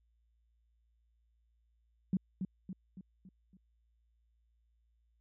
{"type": "tone with echo", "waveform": "sine", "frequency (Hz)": 187.1, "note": "F#3", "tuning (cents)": 20, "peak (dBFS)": -27, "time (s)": [2.13, 2.17], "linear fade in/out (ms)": 2, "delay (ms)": 280, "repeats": 5, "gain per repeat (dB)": -6, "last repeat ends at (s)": 3.57, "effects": ["added 57 Hz sine -70 dBFS peak until 5.2 s"]}